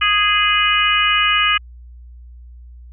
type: harmonic tone with a mistuned harmonic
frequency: 414.1 Hz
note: G#4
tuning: 5 cents flat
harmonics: 3 / 4 / 5 / 6 / 7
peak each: -18 / -21 / -21 / -19 / -18 dBFS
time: 0.01-1.58 s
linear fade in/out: 10 ms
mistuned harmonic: 7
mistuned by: +18 cents
effects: added 60 Hz sine -36 dBFS peak until 2.92 s